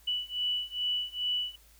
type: beating tone pair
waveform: sine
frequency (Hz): 2960 / 2962.4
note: F#7 / F#7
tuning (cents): 0 / +1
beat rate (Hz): 2.4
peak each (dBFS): -33 / -32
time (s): 0.07-1.56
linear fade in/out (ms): 10
effects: added 55 Hz sine -59 dBFS peak until 1.79 s + white hiss -61 dBFS RMS until 1.79 s